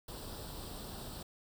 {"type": "noise with comb filter", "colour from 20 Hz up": "pink", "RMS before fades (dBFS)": -45, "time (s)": [0.08, 1.23], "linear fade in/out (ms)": 5, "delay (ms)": 0.23, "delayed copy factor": 0.7, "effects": []}